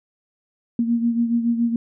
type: beating tone pair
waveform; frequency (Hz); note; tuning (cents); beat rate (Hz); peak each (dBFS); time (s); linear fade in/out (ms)
sine; 233.1 / 240.2; A#3 / B3; 0 / -48; 7.1; -18 / -25; 0.79-1.76; 2
effects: none